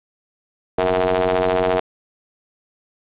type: ring-modulated tone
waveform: sawtooth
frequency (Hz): 91.3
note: F#2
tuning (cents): -23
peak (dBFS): -9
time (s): 0.78-1.8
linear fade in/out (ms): 5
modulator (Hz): 555
effects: resampled to 8000 Hz + 7-bit